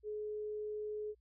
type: tone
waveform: sine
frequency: 423.4 Hz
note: G#4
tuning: 33 cents sharp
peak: -38 dBFS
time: 0.03-1.15 s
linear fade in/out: 50 ms
effects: added 60 Hz sine -68 dBFS peak until 1.2 s

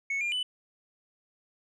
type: tone with pitch steps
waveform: sine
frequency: 2208 / 2401 / 2991 Hz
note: C#7 / D7 / F#7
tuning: -7 / +38 / +18 cents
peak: -25 dBFS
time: 0.1-0.43 s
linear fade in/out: 5 ms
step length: 110 ms
effects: tanh soft clip ceiling -27 dBFS

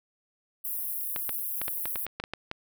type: high-pass noise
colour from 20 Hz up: pink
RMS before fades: -33 dBFS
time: 0.64-2.06 s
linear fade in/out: 10 ms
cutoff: 11000 Hz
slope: 48 dB/octave
type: clicks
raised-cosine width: 0.3 ms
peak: -17 dBFS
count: 11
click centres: 1.162 / 1.293 / 1.616 / 1.681 / 1.856 / 1.958 / 2.066 / 2.2 / 2.239 / 2.336 / 2.514 s
effects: none

